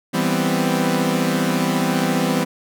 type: chord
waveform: sawtooth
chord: C major seventh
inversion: first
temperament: equal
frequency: 164.81 / 196 / 246.9 / 261.6 Hz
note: E3 / G3 / B3 / C4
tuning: 0 / 0 / 0 / 0 cents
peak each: -19 dBFS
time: 0.13-2.45 s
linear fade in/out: 20 ms
effects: none